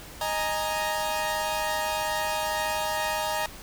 sawtooth chord, D# suspended fourth, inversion none, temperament equal, 622.3 / 830.6 / 932.3 Hz, D#5 / G#5 / A#5, 0 / 0 / 0 cents, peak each -27 / -28 / -26 dBFS, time 0.21-3.46 s, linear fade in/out 2 ms, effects added 50 Hz sine -51 dBFS peak until 3.62 s + pink hiss -44 dBFS RMS until 3.62 s

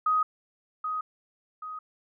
sine tone with echo, 1254 Hz, D#6, 13 cents sharp, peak -21 dBFS, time 0.06-0.23 s, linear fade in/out 5 ms, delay 780 ms, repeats 2, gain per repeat -7 dB, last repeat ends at 1.79 s, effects none

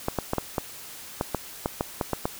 clicks, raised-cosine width 1 ms, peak -10 dBFS, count 12, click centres 0.084 / 0.187 / 0.334 / 0.383 / 0.582 / 1.211 / 1.347 / 1.659 / 1.809 / 2.012 / 2.133 / 2.255 s, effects white hiss -42 dBFS RMS until 2.39 s

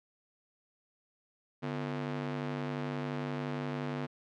sawtooth ring-modulated tone, 197.2 Hz, G3, 11 cents sharp, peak -27 dBFS, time 1.62-4.07 s, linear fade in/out 20 ms, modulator 52.9 Hz, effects low-pass 3000 Hz 12 dB/octave

